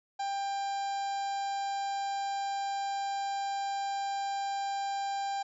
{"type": "harmonic tone", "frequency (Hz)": 793, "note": "G5", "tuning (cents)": 20, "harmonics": [1, 2, 3, 4, 5, 6, 7, 8, 9], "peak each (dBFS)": [-31, -46, -51, -52, -49, -51, -54, -61, -52], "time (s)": [0.19, 5.43], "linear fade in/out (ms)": 10, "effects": []}